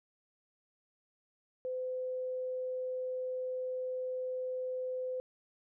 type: tone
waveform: sine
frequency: 510 Hz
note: C5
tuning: 44 cents flat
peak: -34 dBFS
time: 1.65-5.2 s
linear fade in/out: 0 ms
effects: none